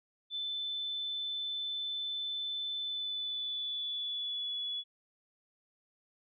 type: tone with pitch glide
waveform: sine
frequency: 3520 to 3406 Hz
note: A7 to G#7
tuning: 0 to +43 cents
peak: -34 dBFS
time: 0.3-4.84 s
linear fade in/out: 50 ms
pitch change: -57 cents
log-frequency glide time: 2.79-4.55 s
effects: none